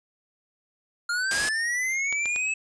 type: linear sweep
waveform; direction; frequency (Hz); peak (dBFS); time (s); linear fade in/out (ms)
square; up; 1396.9 to 2616; -25; 1.09-2.54; 5
type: noise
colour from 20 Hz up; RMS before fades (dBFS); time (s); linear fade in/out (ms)
white; -27; 1.31-1.49; 2
type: clicks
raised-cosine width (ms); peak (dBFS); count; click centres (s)
0.2; -17; 3; 2.126 / 2.257 / 2.361
effects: resampled to 22050 Hz